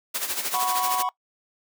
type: noise with tremolo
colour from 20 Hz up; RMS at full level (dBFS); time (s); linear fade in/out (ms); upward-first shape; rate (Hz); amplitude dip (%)
white; -26; 0.14-1.03; 10; sine; 13; 65
type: chord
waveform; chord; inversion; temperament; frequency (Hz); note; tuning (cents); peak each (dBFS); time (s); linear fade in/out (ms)
triangle; F# suspended fourth; none; just; 740 / 986.7 / 1110; F#5 / B5 / C#6; 0 / -2 / +2; -26; 0.54-1.09; 0
effects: noise-tail reverb RT60 0.1 s tail -21 dB re dry + high-pass 300 Hz 12 dB/octave